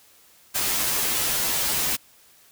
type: noise with comb filter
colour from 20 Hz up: white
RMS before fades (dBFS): -24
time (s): 0.54-1.97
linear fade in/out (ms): 20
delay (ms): 11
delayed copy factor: -1
effects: white hiss -55 dBFS RMS until 2.51 s